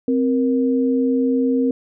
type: tone pair together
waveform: sine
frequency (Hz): 261.4 / 470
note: C4 / A#4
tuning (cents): -1 / +14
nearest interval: minor seventh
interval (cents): 1015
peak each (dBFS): -16 / -21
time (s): 0.08-1.71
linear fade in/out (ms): 2
effects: none